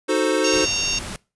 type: chord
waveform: square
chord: D# diminished seventh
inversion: none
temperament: equal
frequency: 311.1 / 370 / 440 / 523.3 Hz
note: D#4 / F#4 / A4 / C5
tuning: 0 / 0 / 0 / 0 cents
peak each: -24 dBFS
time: 0.08-0.66 s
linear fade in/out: 20 ms
type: harmonic tone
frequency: 920 Hz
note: A#5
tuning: 23 cents flat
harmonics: 3 / 4 / 5 / 6 / 7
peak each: -25 / -32 / -30 / -26 / -26 dBFS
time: 0.44-0.99 s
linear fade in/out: 5 ms
type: noise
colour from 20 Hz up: pink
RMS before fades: -32 dBFS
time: 0.53-1.16 s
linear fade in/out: 0 ms
effects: noise-tail reverb RT60 0.3 s tail -23 dB re dry + resampled to 24000 Hz